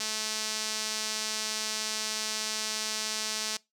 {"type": "tone with band-pass filter", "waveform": "sawtooth", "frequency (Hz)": 216.8, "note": "A3", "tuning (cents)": -25, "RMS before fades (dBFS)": -33, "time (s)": [0, 3.57], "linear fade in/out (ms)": 5, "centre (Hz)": 5600, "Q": 1.6, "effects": ["noise-tail reverb RT60 0.2 s tail -22 dB re dry"]}